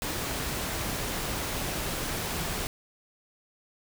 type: noise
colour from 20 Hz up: pink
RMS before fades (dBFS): -32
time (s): 0.02-2.67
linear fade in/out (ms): 0
effects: none